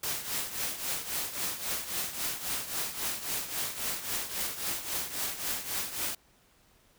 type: noise with tremolo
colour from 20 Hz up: white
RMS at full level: -31 dBFS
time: 0.03-6.15 s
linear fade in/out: 5 ms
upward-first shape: triangle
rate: 3.7 Hz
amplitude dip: 75%
effects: pink hiss -64 dBFS RMS until 6.98 s